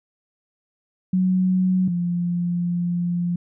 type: tone pair in turn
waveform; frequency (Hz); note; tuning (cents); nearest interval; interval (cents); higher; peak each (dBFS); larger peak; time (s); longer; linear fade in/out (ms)
sine; 185 / 174.52; F#3 / F3; 0 / -1; minor second; 101; first; -16 / -20; first; 1.13-1.88 / 1.88-3.36; second; 5
effects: none